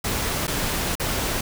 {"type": "noise with dropouts", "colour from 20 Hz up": "pink", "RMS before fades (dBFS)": -25, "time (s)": [0.04, 1.41], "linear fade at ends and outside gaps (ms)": 5, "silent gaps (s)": [[0.47, 0.478], [0.954, 0.997]], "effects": []}